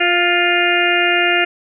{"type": "harmonic tone with a mistuned harmonic", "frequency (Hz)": 351.4, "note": "F4", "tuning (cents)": 11, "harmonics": [1, 2, 4, 5, 6, 7, 8], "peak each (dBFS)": [-20, -20, -20, -20, -20, -20, -20], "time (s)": [0, 1.45], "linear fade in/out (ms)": 10, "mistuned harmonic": 2, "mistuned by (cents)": -17, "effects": []}